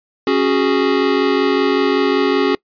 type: chord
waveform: square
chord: C# suspended fourth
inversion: none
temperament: equal with one note detuned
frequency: 275.4 / 370 / 415.3 Hz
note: C#4 / F#4 / G#4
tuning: -11 / 0 / 0 cents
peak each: -18 dBFS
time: 0.27-2.55 s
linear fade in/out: 2 ms
effects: noise-tail reverb RT60 0.1 s tail -25 dB re dry + resampled to 11025 Hz